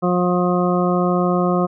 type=harmonic tone; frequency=178.6 Hz; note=F3; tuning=39 cents sharp; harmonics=1 / 2 / 3 / 4 / 6 / 7; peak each=-18 / -21 / -23 / -24 / -26 / -26 dBFS; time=0.02-1.67 s; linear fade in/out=20 ms; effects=none